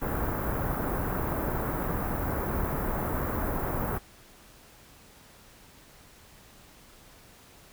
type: band-stop noise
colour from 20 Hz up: pink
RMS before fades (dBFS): -30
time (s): 0.01-3.99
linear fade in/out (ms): 20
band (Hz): 1500 to 15000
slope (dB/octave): 24
effects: pink hiss -54 dBFS RMS until 7.72 s